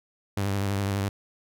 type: tone with vibrato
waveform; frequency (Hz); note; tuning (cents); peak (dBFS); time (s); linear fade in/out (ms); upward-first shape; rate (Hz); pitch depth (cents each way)
sawtooth; 99.3; G2; +23; -21; 0.37-1.09; 5; sine; 12; 38
effects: none